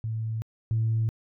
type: tone pair in turn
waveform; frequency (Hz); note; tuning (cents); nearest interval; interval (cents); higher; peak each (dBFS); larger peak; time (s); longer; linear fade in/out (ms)
sine; 111.4 / 112.01; A2 / A2; +22 / +31; unison; 9; second; -27 / -21; second; 0.04-0.42 / 0.71-1.09; neither; 0
effects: tanh soft clip ceiling -18 dBFS